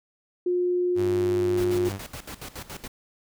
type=tone; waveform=sine; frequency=357.3 Hz; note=F4; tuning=40 cents sharp; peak=-21 dBFS; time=0.46-1.89 s; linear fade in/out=5 ms
type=tone with vibrato; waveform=sawtooth; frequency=98.5 Hz; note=G2; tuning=9 cents sharp; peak=-26 dBFS; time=0.95-2 s; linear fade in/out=50 ms; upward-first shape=sine; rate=5.5 Hz; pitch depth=10 cents each way
type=noise with tremolo; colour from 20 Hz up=pink; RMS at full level=-37 dBFS; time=1.57-2.88 s; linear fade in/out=10 ms; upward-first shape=square; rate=7.1 Hz; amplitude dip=80%
effects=none